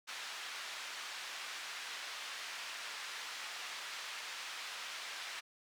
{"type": "band-pass noise", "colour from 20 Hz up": "pink", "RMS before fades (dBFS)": -45, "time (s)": [0.07, 5.41], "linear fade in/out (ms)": 20, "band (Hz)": [1400, 5200], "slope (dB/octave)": 12, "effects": []}